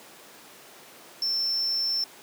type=tone; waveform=triangle; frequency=5370 Hz; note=E8; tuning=31 cents sharp; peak=-23 dBFS; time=1.22-2.04 s; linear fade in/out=2 ms; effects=pink hiss -48 dBFS RMS until 2.22 s + high-pass 300 Hz 12 dB/octave